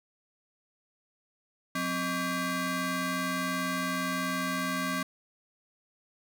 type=ring-modulated tone; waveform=20% pulse; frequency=441.4 Hz; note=A4; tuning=5 cents sharp; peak=-21 dBFS; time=1.75-5.03 s; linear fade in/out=5 ms; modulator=702 Hz; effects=none